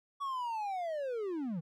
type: linear sweep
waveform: triangle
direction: down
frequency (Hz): 1136 to 150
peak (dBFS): -32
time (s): 0.2-1.61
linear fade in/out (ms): 20
effects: none